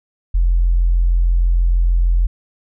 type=tone; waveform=sine; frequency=43.2 Hz; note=F1; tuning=18 cents flat; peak=-10 dBFS; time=0.34-2.27 s; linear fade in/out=10 ms; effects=tanh soft clip ceiling -6 dBFS